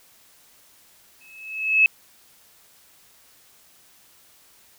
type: tone with exponential growth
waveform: sine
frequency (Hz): 2590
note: E7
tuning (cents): -31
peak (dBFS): -10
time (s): 1.21-1.86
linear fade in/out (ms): 1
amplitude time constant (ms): 140
effects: white hiss -55 dBFS RMS until 4.78 s